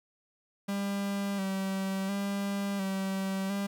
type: tone with vibrato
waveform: 45% pulse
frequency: 196 Hz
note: G3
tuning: in tune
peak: -30 dBFS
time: 0.68-3.67 s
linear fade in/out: 10 ms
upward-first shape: square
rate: 0.71 Hz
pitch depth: 30 cents each way
effects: 11-bit